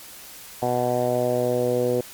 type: tone with low-pass filter sweep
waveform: 10% pulse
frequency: 123.47 Hz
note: B2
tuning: in tune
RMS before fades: -22 dBFS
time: 0.62-2.01 s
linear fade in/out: 5 ms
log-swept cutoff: 760 to 470 Hz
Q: 3.7
effects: white hiss -42 dBFS RMS until 2.13 s + MP3 96 kbps